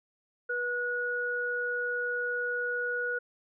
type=tone pair together; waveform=sine; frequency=486.4 / 1457.6 Hz; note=B4 / F#6; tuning=-26 / -26 cents; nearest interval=octave + perfect fifth; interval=1900 cents; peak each=-34 / -30 dBFS; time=0.49-3.19 s; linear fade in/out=10 ms; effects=none